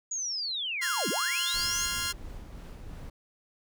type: linear two-way sweep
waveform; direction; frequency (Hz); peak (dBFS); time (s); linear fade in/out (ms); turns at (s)
sine; down then up; 6850 to 155.56 to 6850; -30; 0.11-1.86; 5; 1.09
type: chord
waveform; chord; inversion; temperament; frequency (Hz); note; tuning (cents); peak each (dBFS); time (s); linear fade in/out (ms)
10% pulse; F minor; second; equal; 1046.5 / 1396.9 / 1661.2; C6 / F6 / Ab6; 0 / 0 / 0; -28 / -24 / -26; 0.81-2.13; 20
type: noise with tremolo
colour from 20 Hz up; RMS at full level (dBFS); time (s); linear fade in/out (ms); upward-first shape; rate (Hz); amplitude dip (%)
brown; -41; 1.54-3.1; 5; sine; 2.9; 30
effects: none